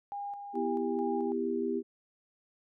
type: tone with tremolo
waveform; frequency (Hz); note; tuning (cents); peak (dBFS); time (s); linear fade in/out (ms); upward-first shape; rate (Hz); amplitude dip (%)
sine; 810; G#5; -43; -35; 0.12-1.32; 0; square; 2.3; 45
type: chord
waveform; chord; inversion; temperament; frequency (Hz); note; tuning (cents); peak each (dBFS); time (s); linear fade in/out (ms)
sine; E minor; second; just; 247.2 / 329.6 / 395.6; B3 / E4 / G4; +2 / 0 / +16; -34 / -35 / -32; 0.53-1.83; 50
effects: none